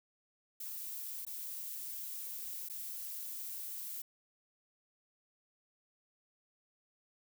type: noise with dropouts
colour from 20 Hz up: violet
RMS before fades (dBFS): -43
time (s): 0.6-4.02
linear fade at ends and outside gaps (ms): 5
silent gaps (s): 1.251-1.266 / 2.687-2.697
effects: none